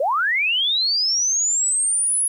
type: linear sweep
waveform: sine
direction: up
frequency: 498.9 to 10548 Hz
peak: -17 dBFS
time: 0-2.28 s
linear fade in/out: 5 ms
effects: 9-bit